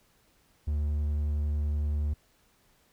triangle tone, 74.1 Hz, D2, 16 cents sharp, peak -24 dBFS, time 0.67-2.14 s, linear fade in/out 10 ms, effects pink hiss -66 dBFS RMS until 2.92 s

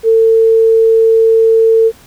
sine tone, 450 Hz, A4, 39 cents sharp, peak -5 dBFS, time 0.03-1.92 s, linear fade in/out 50 ms, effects pink hiss -42 dBFS RMS until 2.06 s

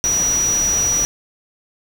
sine tone in noise, 5830 Hz, F#8, 26 cents flat, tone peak -15 dBFS, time 0.04-1.05 s, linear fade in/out 0 ms, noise pink, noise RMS -27 dBFS, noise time 0.04-1.05 s, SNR +9 dB, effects none

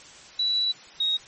sine tone pair in turn, 3936 / 3768 Hz, B7 / A#7, -7 / +18 cents, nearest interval minor second, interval 75 cents, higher first, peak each -21 dBFS, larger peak neither, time 0.39-0.72 / 1-1.17 s, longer first, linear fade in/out 5 ms, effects white hiss -47 dBFS RMS until 1.27 s + MP3 32 kbps

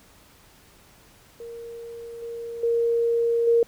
sine tone with level steps, 466.2 Hz, A#4, in tune, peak -35 / -31 / -19 / -15 dBFS, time 1.4-3.63 s, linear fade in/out 2 ms, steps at 2.22 / 2.63 / 3.47 s, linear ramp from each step 5 ms, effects pink hiss -54 dBFS RMS until 3.67 s

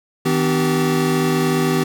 square tone cluster, 159.2 / 253 / 302.3 / 385.1 Hz, D#3 / B3 / D#4 / G4, +40 / +42 / -50 / -31 cents, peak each -21 / -21 / -28 / -21 dBFS, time 0.25-1.84 s, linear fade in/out 10 ms, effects none

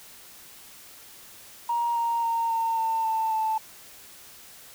sine tone with pitch steps, 942 / 931.2 / 920.5 / 909.9 / 899.5 / 889.1 / 878.9 Hz, A#5 / A#5 / A#5 / A#5 / A5 / A5 / A5, +18 / -2 / -22 / -42 / +38 / +18 / -2 cents, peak -22 dBFS, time 1.69-3.58 s, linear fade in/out 5 ms, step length 270 ms, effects tanh soft clip ceiling -18 dBFS + white hiss -48 dBFS RMS until 4.74 s

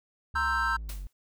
triangle linear sweep, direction down, 73.42 to 44.51 Hz, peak -33 dBFS, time 0.34-1.07 s, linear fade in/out 0 ms
triangle chord, C dominant seventh, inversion third, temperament equal, 932.3 / 1046.5 / 1318.5 / 1568 Hz, Bb5 / C6 / E6 / G6, 0 / 0 / 0 / 0 cents, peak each -31 / -33 / -28 / -27 dBFS, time 0.35-0.77 s, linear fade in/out 10 ms
white noise with exponential decay, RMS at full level -40 dBFS, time 0.89-1.13 s, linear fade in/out 2 ms, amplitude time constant 52 ms
effects none

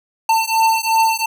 square beating tone pair, 894 / 896.8 Hz, A5 / A5, +27 / +33 cents, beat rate 2.8 Hz, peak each -17 dBFS, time 0.29-1.26 s, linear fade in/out 5 ms, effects none

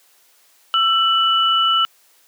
sine tone pair together, 1334 / 2964 Hz, E6 / F#7, +20 / +2 cents, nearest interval octave + major second, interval 1382 cents, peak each -16 dBFS, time 0.74-1.85 s, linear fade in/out 0 ms, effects white hiss -55 dBFS RMS until 2.27 s + high-pass 400 Hz 12 dB/octave

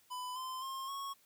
square tone with pitch steps, 1000 / 1032.9 / 1066.8 / 1101.9 Hz, B5 / C6 / C6 / C#6, +21 / -23 / +33 / -11 cents, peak -40 dBFS, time 0.1-1.14 s, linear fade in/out 20 ms, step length 260 ms, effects white hiss -68 dBFS RMS until 1.25 s

